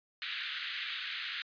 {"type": "band-pass noise", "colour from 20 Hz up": "white", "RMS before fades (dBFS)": -39, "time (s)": [0.22, 1.42], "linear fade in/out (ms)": 0, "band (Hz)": [1400, 4000], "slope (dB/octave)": 48, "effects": ["resampled to 11025 Hz"]}